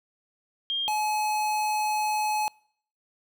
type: tone pair in turn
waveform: sine / square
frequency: 3213 / 851 Hz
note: G7 / G#5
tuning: +42 / +42 cents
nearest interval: octave + major seventh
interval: 2300 cents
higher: first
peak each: -25 dBFS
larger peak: neither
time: 0.7-0.88 / 0.88-2.48 s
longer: second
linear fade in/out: 0 ms
effects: noise-tail reverb RT60 0.6 s tail -26 dB re dry